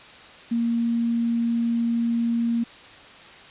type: tone with quantisation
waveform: sine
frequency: 233.2 Hz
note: A#3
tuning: 1 cent sharp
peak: -20 dBFS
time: 0.51-2.64 s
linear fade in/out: 10 ms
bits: 8
effects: white hiss -45 dBFS RMS until 3.5 s + resampled to 8000 Hz